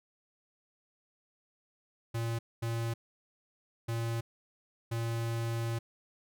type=tone bursts at uneven times; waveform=square; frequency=115.5 Hz; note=A#2; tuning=16 cents flat; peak=-32 dBFS; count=4; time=2.14-2.39 / 2.62-2.94 / 3.88-4.21 / 4.91-5.79 s; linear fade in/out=10 ms; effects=none